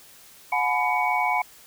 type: tone cluster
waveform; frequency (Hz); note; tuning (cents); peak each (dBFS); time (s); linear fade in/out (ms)
sine; 727 / 852 / 999 / 2243; F#5 / G#5 / B5 / C#7; -31 / +44 / +20 / +20; -26; 0.52-1.42; 5
effects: white hiss -50 dBFS RMS until 1.66 s